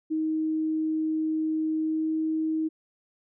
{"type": "tone with pitch glide", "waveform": "sine", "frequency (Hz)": [314.6, 316.4], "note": ["D#4", "D#4"], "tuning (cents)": [19, 29], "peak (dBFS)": -24, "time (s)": [0.1, 2.69], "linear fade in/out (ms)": 20, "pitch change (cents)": 10, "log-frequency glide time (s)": [1.76, 2.12], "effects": []}